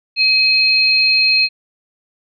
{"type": "tone pair together", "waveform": "sine", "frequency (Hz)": [2536, 4209], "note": ["D#7", "C8"], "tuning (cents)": [32, 9], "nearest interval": "major sixth", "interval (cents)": 877, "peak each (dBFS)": -13, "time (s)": [0.16, 1.49], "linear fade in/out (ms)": 50, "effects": []}